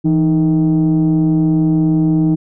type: tone pair together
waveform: sine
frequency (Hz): 164.8 / 311.1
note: E3 / D#4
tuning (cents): 0 / 0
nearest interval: major seventh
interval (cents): 1100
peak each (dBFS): -11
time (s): 0.04-2.36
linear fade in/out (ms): 20
effects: tanh soft clip ceiling -7 dBFS